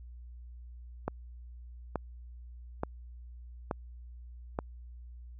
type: click train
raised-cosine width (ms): 1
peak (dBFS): -17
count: 5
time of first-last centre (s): 1.08-4.589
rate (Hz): 1.14
effects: added 60 Hz sine -45 dBFS peak until 5.39 s